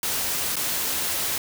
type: noise with dropouts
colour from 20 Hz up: white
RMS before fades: -26 dBFS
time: 0.03-1.38 s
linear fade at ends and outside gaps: 1 ms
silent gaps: 0.557-0.566 s
effects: none